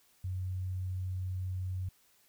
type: tone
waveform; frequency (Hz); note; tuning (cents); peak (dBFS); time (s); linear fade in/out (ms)
sine; 92.5; F#2; 0; -33; 0.24-1.89; 5
effects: white hiss -67 dBFS RMS until 2.28 s